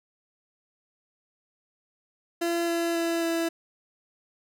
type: tone with pitch steps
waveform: 30% pulse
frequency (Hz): 340 / 337.5 / 334.9 / 332.4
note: F4 / E4 / E4 / E4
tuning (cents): -46 / +41 / +27 / +15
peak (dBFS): -22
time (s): 2.41-3.49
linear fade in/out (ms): 10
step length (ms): 270
effects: none